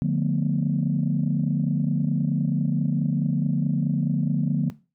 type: chord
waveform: sine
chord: B half-diminished seventh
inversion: first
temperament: just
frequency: 148.16 / 177.8 / 222.2 / 246.9 Hz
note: D3 / F3 / A3 / B3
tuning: +16 / +31 / +17 / 0 cents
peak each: -23 / -24 / -28 / -28 dBFS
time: 0.02-4.7 s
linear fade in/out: 0 ms
effects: noise-tail reverb RT60 0.3 s tail -17 dB re dry + tanh soft clip ceiling -12 dBFS